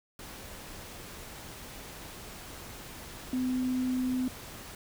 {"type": "tone in noise", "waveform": "sine", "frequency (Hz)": 254.7, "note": "C4", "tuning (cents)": -46, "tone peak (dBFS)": -27, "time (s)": [3.33, 4.28], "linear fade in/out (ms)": 2, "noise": "pink", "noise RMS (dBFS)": -45, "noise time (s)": [0.19, 4.75], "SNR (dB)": 15, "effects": []}